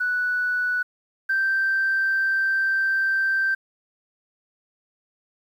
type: tone pair in turn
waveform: sine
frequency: 1480 / 1564.3 Hz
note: F#6 / G6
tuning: 0 / -4 cents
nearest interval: minor second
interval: 96 cents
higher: second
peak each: -20 / -18 dBFS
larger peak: second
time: 0-0.83 / 1.29-3.55 s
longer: second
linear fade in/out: 10 ms
effects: tanh soft clip ceiling -15 dBFS + 9-bit